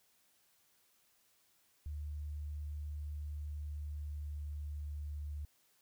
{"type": "tone with pitch glide", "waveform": "sine", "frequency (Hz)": [74.3, 73.74], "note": ["D2", "D2"], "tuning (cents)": [21, 8], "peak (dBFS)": -39, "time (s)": [1.86, 5.45], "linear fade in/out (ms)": 0, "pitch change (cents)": -13, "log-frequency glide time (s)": [3.42, 4.9], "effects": ["white hiss -72 dBFS RMS until 5.81 s"]}